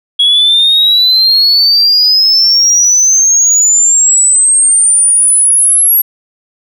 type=exponential sweep; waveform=sine; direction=up; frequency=3322 to 11560 Hz; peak=-3 dBFS; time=0.19-6.02 s; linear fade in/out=10 ms; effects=tanh soft clip ceiling -2 dBFS